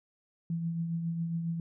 sine tone with tremolo, 166.9 Hz, E3, 22 cents sharp, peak -28 dBFS, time 0.5-1.6 s, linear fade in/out 2 ms, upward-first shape triangle, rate 7.3 Hz, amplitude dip 45%, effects none

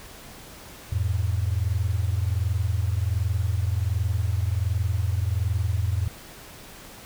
sine tone pair together, 85.7 / 107.03 Hz, F2 / A2, -32 / -47 cents, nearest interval major third, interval 385 cents, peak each -24 / -25 dBFS, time 0.92-6.08 s, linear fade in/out 5 ms, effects pink hiss -44 dBFS RMS until 7.05 s

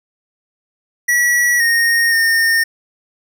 square tone with pitch steps, 1934 / 1855 / 1826 Hz, B6 / A#6 / A#6, -37 / -9 / -36 cents, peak -12 dBFS, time 1.08-2.64 s, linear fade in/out 10 ms, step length 520 ms, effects none

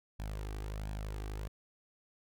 sawtooth tone with flanger, 51.91 Hz, G#1, in tune, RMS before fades -40 dBFS, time 0.19-1.48 s, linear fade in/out 10 ms, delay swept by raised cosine 1.2 to 2.6 ms, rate 1.4 Hz, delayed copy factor +0.55, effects none

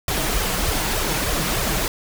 pink noise with flanger, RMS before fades -22 dBFS, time 0.08-1.88 s, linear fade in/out 2 ms, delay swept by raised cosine 1.6 to 6.6 ms, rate 3.3 Hz, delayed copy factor +0.85, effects none

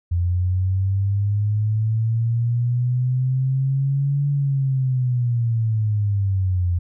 sine linear two-way sweep, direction up then down, 86.1 to 143 to 86.1 Hz, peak -17 dBFS, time 0.11-6.79 s, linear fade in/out 10 ms, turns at 4.29 s, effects none

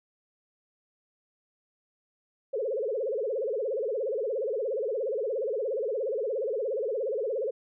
sine tone with vibrato, 480 Hz, B4, 49 cents flat, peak -27 dBFS, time 2.53-7.51 s, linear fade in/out 10 ms, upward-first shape sine, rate 17 Hz, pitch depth 260 cents each way, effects none

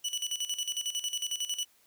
25% pulse tone with tremolo, 2960 Hz, F#7, in tune, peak -26 dBFS, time 0.04-1.65 s, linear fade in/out 10 ms, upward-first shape square, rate 11 Hz, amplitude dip 75%, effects white hiss -65 dBFS RMS until 1.86 s

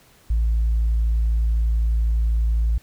sine tone, 56 Hz, A1, 31 cents sharp, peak -15 dBFS, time 0.3-2.78 s, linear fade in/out 5 ms, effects tanh soft clip ceiling -14 dBFS + pink hiss -54 dBFS RMS until 2.82 s

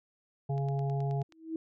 harmonic tone, 138.59 Hz, C#3, in tune, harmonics 1 / 3 / 5 / 6, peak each -29 / -39 / -40 / -45 dBFS, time 0.49-1.23 s, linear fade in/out 10 ms
click train, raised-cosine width 0.2 ms, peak -36 dBFS, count 8, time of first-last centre 0.58-1.323 s, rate 9.42 Hz
sine tone with exponential growth, 322.6 Hz, E4, 37 cents flat, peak -29 dBFS, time 1.29-1.56 s, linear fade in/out 2 ms, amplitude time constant 57 ms
effects none

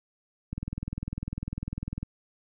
click train, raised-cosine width 5 ms, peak -20 dBFS, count 31, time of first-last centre 0.53-2.03 s, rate 20 Hz, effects none

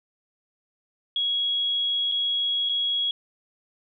sine tone with dropouts, 3322 Hz, G#7, in tune, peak -22 dBFS, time 1.16-3.11 s, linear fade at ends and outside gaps 2 ms, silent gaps 2.116-2.12 / 2.69-2.694 s, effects none

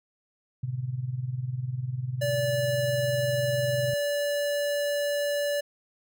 sine tone with tremolo, 126.5 Hz, B2, 42 cents sharp, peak -25 dBFS, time 0.63-3.94 s, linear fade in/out 5 ms, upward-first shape sine, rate 20 Hz, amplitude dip 75%
square tone, 579 Hz, D5, 25 cents flat, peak -26 dBFS, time 2.21-5.61 s, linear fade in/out 10 ms
effects none

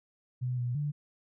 sine tone with pitch steps, 125.4 / 122.2 / 146.8 Hz, B2 / B2 / D3, +27 / -18 / 0 cents, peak -29 dBFS, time 0.41-0.92 s, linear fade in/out 20 ms, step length 170 ms, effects none

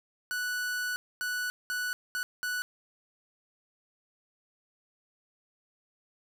45% pulse tone bursts at uneven times, 1480 Hz, F#6, in tune, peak -30 dBFS, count 5, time 0.31-0.96 / 1.21-1.5 / 1.7-1.93 / 2.15-2.23 / 2.43-2.62 s, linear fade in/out 0 ms, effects none

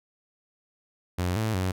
sawtooth tone with pitch steps, 89.7 / 110 / 93 Hz, F2 / A2 / F#2, +47 / 0 / +9 cents, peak -21 dBFS, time 1.18-1.72 s, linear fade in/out 10 ms, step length 180 ms, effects none

